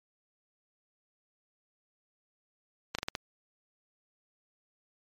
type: slowing click train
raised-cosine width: 0.2 ms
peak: -14 dBFS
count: 5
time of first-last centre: 2.95-3.152 s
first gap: 36 ms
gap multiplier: 1.23
effects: MP3 96 kbps